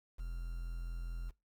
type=tone with quantisation; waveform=triangle; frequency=42.39 Hz; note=E1; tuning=49 cents sharp; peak=-36 dBFS; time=0.18-1.31 s; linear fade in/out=20 ms; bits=10; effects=noise-tail reverb RT60 0.2 s tail -20 dB re dry